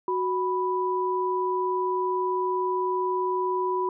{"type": "tone pair together", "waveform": "sine", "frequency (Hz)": [370, 987.8], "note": ["F#4", "B5"], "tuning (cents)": [0, 0], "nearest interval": "octave + perfect fourth", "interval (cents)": 1700, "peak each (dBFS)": -26, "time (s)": [0.08, 3.89], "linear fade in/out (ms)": 2, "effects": []}